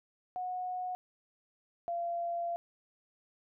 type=tone pair in turn; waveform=sine; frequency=731 / 686.9 Hz; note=F#5 / F5; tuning=-21 / -29 cents; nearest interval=minor second; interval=108 cents; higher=first; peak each=-34 / -32 dBFS; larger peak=second; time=0.36-0.95 / 1.88-2.56 s; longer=second; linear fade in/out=0 ms; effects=none